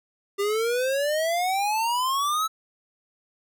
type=exponential sweep; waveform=square; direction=up; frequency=395.3 to 1317 Hz; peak=-23 dBFS; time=0.38-2.48 s; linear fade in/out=20 ms; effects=none